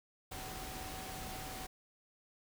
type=tone in noise; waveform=sine; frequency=755 Hz; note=F#5; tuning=35 cents sharp; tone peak=-49 dBFS; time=0.31-1.67 s; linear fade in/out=10 ms; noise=pink; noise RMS=-45 dBFS; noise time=0.31-1.67 s; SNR=-7 dB; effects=none